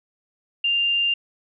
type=tone with frequency modulation; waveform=sine; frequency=2794 Hz; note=F7; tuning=in tune; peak=-18 dBFS; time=0.64-1.14 s; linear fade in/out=5 ms; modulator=31.3 Hz; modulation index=0.2; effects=none